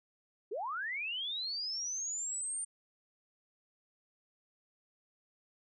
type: linear sweep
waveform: sine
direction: up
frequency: 358.1 to 9020 Hz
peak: -35 dBFS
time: 0.51-2.65 s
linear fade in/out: 10 ms
effects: none